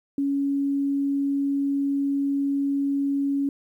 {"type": "tone", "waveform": "sine", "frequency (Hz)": 279.2, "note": "C#4", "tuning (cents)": 13, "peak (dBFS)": -21, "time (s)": [0.18, 3.49], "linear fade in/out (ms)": 2, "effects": ["10-bit"]}